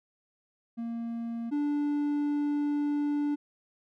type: tone pair in turn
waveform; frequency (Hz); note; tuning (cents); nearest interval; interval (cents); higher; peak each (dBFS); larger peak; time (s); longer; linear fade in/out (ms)
triangle; 232.1 / 291.9; A#3 / D4; -7 / -10; major third; 397; second; -30 / -24; second; 0.77-1.51 / 1.51-3.36; second; 20
effects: none